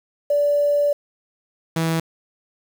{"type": "tone pair in turn", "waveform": ["sine", "sawtooth"], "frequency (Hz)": [580, 163.32], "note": ["D5", "E3"], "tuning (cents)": [-22, -16], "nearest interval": "octave + minor seventh", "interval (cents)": 2194, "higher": "first", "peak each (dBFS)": -15, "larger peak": "neither", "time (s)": [[0.3, 0.93], [1.76, 2]], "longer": "first", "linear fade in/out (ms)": 5, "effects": ["7-bit"]}